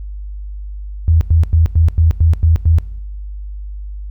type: tone bursts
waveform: sine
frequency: 81.4 Hz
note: E2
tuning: 21 cents flat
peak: -7 dBFS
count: 8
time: 1.08-2.785 s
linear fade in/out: 0 ms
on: 130 ms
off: 95 ms
effects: noise-tail reverb RT60 0.9 s tail -20 dB re dry + added 50 Hz sine -24 dBFS peak until 4.1 s